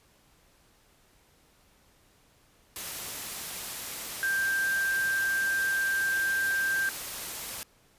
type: tone in noise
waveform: sine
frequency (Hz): 1578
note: G6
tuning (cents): +11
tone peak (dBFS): -25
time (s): 4.23-6.89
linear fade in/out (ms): 0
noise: white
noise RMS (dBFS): -37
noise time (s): 2.76-7.63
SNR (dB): +9
effects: pink hiss -63 dBFS RMS until 7.98 s + resampled to 32000 Hz